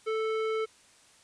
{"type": "tone with low-pass filter", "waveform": "square", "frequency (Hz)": 440, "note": "A4", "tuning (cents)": 0, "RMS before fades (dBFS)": -30, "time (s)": [0.06, 0.66], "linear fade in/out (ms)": 20, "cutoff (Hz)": 2400, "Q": 1, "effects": ["white hiss -59 dBFS RMS until 1.23 s", "resampled to 22050 Hz"]}